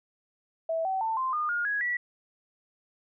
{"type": "tone with pitch steps", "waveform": "sine", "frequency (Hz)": [653, 763.2, 892, 1042.6, 1218.5, 1424.2, 1664.6, 1945.5], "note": ["E5", "G5", "A5", "C6", "D#6", "F6", "G#6", "B6"], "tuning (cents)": [-17, -47, 23, -6, -37, 33, 4, -27], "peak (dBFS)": -26, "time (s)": [0.69, 1.97], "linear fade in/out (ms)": 5, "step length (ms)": 160, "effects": []}